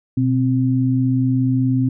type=tone pair together; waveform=sine; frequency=124.4 / 261.2 Hz; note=B2 / C4; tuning=+13 / -3 cents; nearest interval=octave + minor second; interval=1284 cents; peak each=-17 dBFS; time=0.17-1.89 s; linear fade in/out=5 ms; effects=none